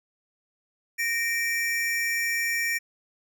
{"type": "tone pair together", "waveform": "square", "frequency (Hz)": [1851.7, 2333], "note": ["A#6", "D7"], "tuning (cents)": [-12, -12], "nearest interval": "major third", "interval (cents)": 400, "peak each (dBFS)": -28, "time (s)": [0.98, 2.79], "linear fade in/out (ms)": 20, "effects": []}